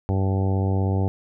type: harmonic tone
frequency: 96.3 Hz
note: G2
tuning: 30 cents flat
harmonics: 1 / 2 / 3 / 4 / 5 / 6 / 7 / 8 / 9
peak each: -20 / -28 / -31 / -32 / -34 / -39 / -38 / -36 / -39 dBFS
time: 0.09-1.08 s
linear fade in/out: 0 ms
effects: none